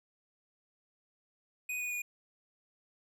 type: tone with pitch steps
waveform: square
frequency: 2490 / 2470 / 2450 Hz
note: D#7 / D#7 / D#7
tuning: +1 / -13 / -27 cents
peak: -35 dBFS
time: 1.69-2.02 s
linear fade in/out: 5 ms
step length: 110 ms
effects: none